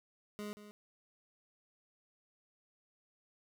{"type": "tone with echo", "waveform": "25% pulse", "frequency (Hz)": 208.1, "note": "G#3", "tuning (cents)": 4, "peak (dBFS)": -37, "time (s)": [0.39, 0.53], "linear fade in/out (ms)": 0, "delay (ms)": 180, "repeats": 1, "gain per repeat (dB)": -11, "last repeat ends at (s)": 0.71, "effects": []}